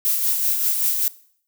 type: noise with tremolo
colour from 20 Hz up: violet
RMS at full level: -19 dBFS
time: 0.05-1.08 s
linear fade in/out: 0 ms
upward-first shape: sine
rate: 5.2 Hz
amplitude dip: 40%
effects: noise-tail reverb RT60 0.6 s tail -20 dB re dry